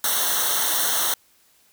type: noise with comb filter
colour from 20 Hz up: white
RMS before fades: -22 dBFS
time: 0.04-1.14 s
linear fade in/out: 2 ms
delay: 0.41 ms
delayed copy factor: -0.95
effects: white hiss -59 dBFS RMS until 1.72 s